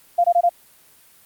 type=tone bursts; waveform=sine; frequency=695 Hz; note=F5; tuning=9 cents flat; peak=-12 dBFS; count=4; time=0.18-0.494 s; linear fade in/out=10 ms; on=62 ms; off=22 ms; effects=white hiss -52 dBFS RMS until 1.25 s + Opus 32 kbps